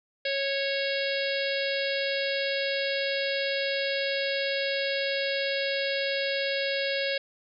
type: harmonic tone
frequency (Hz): 551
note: C#5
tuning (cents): -11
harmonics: 1 / 3 / 4 / 5 / 6 / 7 / 8 / 9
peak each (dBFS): -29 / -34 / -35 / -36 / -37 / -37 / -38 / -39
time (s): 0.25-7.18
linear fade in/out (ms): 5
effects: none